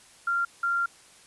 sine tone pair in turn, 1386 / 1386 Hz, F6 / F6, -14 / -14 cents, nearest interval unison, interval 0 cents, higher neither, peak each -23 dBFS, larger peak neither, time 0.27-0.45 / 0.63-0.86 s, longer second, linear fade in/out 5 ms, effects white hiss -54 dBFS RMS until 1.26 s + resampled to 24000 Hz

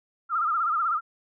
sine tone with vibrato, 1293 Hz, E6, 34 cents flat, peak -22 dBFS, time 0.29-1.01 s, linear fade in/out 50 ms, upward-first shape sine, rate 16 Hz, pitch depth 120 cents each way, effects none

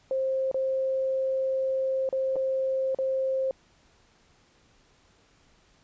sine tone with dropouts, 529 Hz, C5, 19 cents sharp, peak -24 dBFS, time 0.11-3.51 s, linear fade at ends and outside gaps 1 ms, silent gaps 0.514-0.544 / 2.09-2.127 / 2.358-2.364 / 2.947-2.987 s, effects pink hiss -62 dBFS RMS until 5.83 s + resampled to 16000 Hz

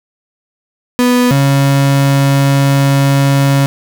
35% pulse tone pair in turn, 246.9 / 138.57 Hz, B3 / C#3, 0 / 0 cents, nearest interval minor seventh, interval 1000 cents, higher first, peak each -6 dBFS, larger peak neither, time 0.99-1.31 / 1.31-3.66 s, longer second, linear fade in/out 0 ms, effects none

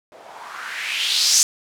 violet noise with low-pass filter sweep, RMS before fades -22 dBFS, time 0.12-1.43 s, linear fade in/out 0 ms, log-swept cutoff 540 to 6600 Hz, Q 3.3, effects none

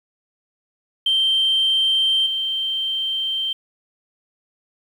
sine tone with level steps, 3136 Hz, G7, in tune, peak -14 / -20 dBFS, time 1.06-3.53 s, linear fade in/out 5 ms, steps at 2.26 s, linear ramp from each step 5 ms, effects tanh soft clip ceiling -11 dBFS + 8-bit

